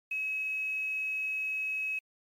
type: tone with quantisation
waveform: sine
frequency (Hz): 2562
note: E7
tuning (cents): -50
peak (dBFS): -30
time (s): 0.11-1.99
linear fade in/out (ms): 5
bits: 9
effects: MP3 64 kbps